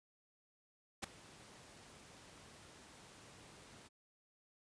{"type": "noise with ADSR envelope", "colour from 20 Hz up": "pink", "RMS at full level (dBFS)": -37, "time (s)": [1.02, 3.89], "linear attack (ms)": 20, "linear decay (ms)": 6, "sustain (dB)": -21, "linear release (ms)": 25, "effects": ["high-pass 80 Hz 12 dB/octave", "resampled to 22050 Hz"]}